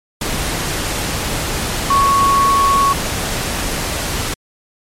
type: tone in noise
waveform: sine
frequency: 1108.7 Hz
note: C#6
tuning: in tune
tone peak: -10 dBFS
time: 1.9-2.93 s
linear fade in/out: 5 ms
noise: pink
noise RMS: -20 dBFS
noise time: 0.21-4.34 s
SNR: +7 dB
effects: low-pass 12000 Hz 12 dB/octave + MP3 64 kbps